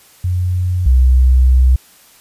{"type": "tone pair in turn", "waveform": "sine", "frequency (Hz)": [90.2, 63.78], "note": ["F#2", "C2"], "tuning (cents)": [-44, -44], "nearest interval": "tritone", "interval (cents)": 600, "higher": "first", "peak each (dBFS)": [-13, -6], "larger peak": "second", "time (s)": [[0.24, 0.86], [0.86, 1.76]], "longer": "second", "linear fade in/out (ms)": 5, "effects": ["white hiss -46 dBFS RMS until 2.2 s", "resampled to 32000 Hz"]}